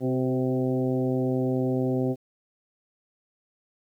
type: harmonic tone with a mistuned harmonic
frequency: 129.3 Hz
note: C3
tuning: 20 cents flat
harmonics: 1 / 2 / 3 / 4 / 5 / 6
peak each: -28 / -26 / -29 / -32 / -37 / -41 dBFS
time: 0-2.16 s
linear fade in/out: 50 ms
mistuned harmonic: 3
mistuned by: -20 cents
effects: 10-bit